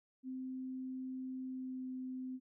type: tone with pitch glide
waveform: sine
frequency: 259.1 to 257.2 Hz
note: C4 to C4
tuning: -17 to -30 cents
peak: -40 dBFS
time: 0.23-2.4 s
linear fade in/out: 50 ms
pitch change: -13 cents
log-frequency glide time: 1.45-1.89 s
effects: none